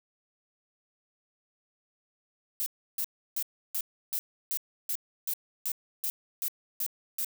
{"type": "noise bursts", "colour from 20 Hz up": "violet", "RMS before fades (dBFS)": -31, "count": 13, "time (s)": [2.6, 7.246], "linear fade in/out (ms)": 0, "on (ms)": 62, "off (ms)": 320, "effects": []}